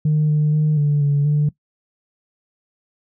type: tone with pitch steps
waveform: sine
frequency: 152.4 / 150.8 / 152.9 / 146.4 / 143.4 / 148.4 Hz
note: D#3 / D3 / D#3 / D3 / D3 / D3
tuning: -36 / +46 / -30 / -5 / -41 / +18 cents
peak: -12 dBFS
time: 0.05-1.49 s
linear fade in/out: 5 ms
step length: 240 ms
effects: noise-tail reverb RT60 0.1 s tail -20 dB re dry + tanh soft clip ceiling -11 dBFS